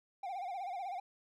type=tone with vibrato; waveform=triangle; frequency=749 Hz; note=F#5; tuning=21 cents sharp; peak=-36 dBFS; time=0.23-1 s; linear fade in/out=5 ms; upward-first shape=sine; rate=16 Hz; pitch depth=120 cents each way; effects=none